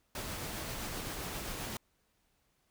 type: noise with tremolo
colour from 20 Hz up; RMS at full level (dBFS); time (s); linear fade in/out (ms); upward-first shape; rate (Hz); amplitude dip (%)
pink; -39; 0.15-1.77; 2; triangle; 7.6; 25
effects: pink hiss -75 dBFS RMS until 2.7 s